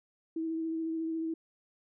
sine tone with vibrato, 324.3 Hz, E4, 28 cents flat, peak -31 dBFS, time 0.36-1.34 s, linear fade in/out 5 ms, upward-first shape sine, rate 14 Hz, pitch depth 17 cents each way, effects none

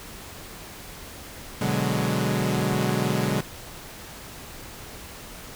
sawtooth chord, G# half-diminished seventh, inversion first, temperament equal, 123.47 / 146.83 / 185 / 207.7 Hz, B2 / D3 / F#3 / G#3, 0 / 0 / 0 / 0 cents, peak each -24 dBFS, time 1.61-3.41 s, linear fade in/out 5 ms, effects pink hiss -41 dBFS RMS until 5.55 s

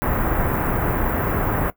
pink band-stop noise, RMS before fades -21 dBFS, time 0.02-1.7 s, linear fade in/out 0 ms, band 1700 to 16000 Hz, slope 24 dB/octave, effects noise-tail reverb RT60 0.1 s tail -17 dB re dry

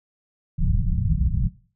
pink low-pass noise, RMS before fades -21 dBFS, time 0.58-1.49 s, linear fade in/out 20 ms, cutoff 180 Hz, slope 48 dB/octave, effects noise-tail reverb RT60 0.4 s tail -17 dB re dry

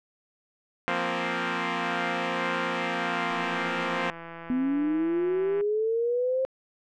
5% pulse chord, F suspended fourth, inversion none, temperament equal, 174.61 / 233.1 / 261.6 Hz, F3 / Bb3 / C4, 0 / 0 / 0 cents, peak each -19 dBFS, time 0.88-4.1 s, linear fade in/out 0 ms
click train, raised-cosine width 0.5 ms, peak -26 dBFS, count 385, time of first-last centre 3.31-5.609 s, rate 167 Hz
sine linear sweep, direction up, 247.6 to 530 Hz, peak -23 dBFS, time 4.5-6.45 s, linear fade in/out 0 ms
effects low-pass 3000 Hz 12 dB/octave

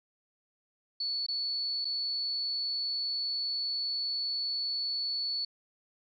sine tone with dropouts, 4435 Hz, C#8, in tune, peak -30 dBFS, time 1-5.45 s, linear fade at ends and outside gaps 5 ms, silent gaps 1.265-1.284 / 1.847-1.851 s, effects none

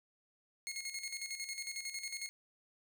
15% pulse tone with tremolo, 2163 Hz, C#7, 43 cents flat, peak -32 dBFS, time 0.67-2.29 s, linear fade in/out 0 ms, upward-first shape square, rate 11 Hz, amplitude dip 60%, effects none

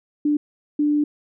sine tone bursts at uneven times, 295.6 Hz, D4, 11 cents sharp, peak -16 dBFS, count 2, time 0.25-0.37 / 0.79-1.04 s, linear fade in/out 5 ms, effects none

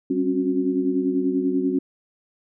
sine tone cluster, 192.9 / 269 / 279.2 / 365.9 Hz, G3 / C4 / C#4 / F#4, -28 / +48 / +13 / -19 cents, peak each -30 / -22 / -26 / -25 dBFS, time 0.1-1.79 s, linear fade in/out 5 ms, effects none

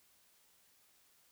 silence, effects white hiss -69 dBFS RMS until 1.31 s

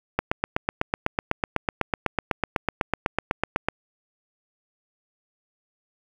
click train, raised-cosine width 0.5 ms, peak -6 dBFS, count 29, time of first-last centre 0.19-3.686 s, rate 8.01 Hz, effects 7-bit

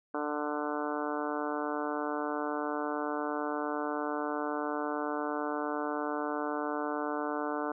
harmonic tone, 148.5 Hz, D3, 20 cents sharp, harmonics 2 / 3 / 4 / 5 / 6 / 7 / 8 / 9 / 10, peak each -36 / -38 / -39 / -40 / -41 / -41 / -42 / -43 / -43 dBFS, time 0.14-7.72 s, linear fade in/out 5 ms, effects none

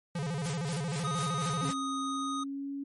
square tone with vibrato, 155.56 Hz, D#3, in tune, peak -32 dBFS, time 0.15-1.71 s, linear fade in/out 5 ms, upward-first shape square, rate 13 Hz, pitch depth 180 cents each way
white noise with tremolo, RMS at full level -39 dBFS, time 0.43-1.74 s, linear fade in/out 20 ms, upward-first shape sine, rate 4.1 Hz, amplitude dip 95%
square tone, 1244.5 Hz, D#6, in tune, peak -34 dBFS, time 1.04-2.44 s, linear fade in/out 10 ms
sine tone with pitch glide, 270.9 to 279 Hz, C#4 to C#4, -40 to +11 cents, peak -34 dBFS, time 1.62-2.84 s, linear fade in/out 10 ms, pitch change +51 cents, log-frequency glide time 2.03-2.71 s
effects MP3 48 kbps

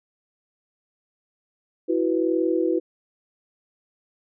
sine chord, E suspended second, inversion none, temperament just, 329.6 / 370.8 / 494.4 Hz, E4 / F#4 / B4, 0 / +4 / +2 cents, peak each -22 / -24 / -26 dBFS, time 1.88-2.8 s, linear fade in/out 20 ms, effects none

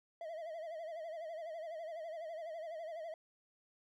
triangle tone with vibrato, 650 Hz, E5, 24 cents flat, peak -40 dBFS, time 0.21-3.14 s, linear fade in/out 2 ms, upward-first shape sine, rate 12 Hz, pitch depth 94 cents each way, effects none

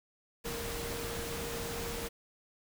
sine tone in noise, 466 Hz, A#4, 1 cent flat, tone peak -41 dBFS, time 0.44-2.09 s, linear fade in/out 20 ms, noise pink, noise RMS -39 dBFS, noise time 0.44-2.09 s, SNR -5 dB, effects none

